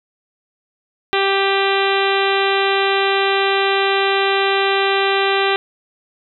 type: harmonic tone with a mistuned harmonic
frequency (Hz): 392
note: G4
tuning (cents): 0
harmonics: 1 / 2 / 3 / 4 / 5 / 6 / 7 / 8 / 9 / 10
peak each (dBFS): -18 / -21 / -23 / -24 / -25 / -26 / -26 / -27 / -28 / -28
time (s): 1.13-5.56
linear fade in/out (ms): 0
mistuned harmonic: 6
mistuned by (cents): +27
effects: none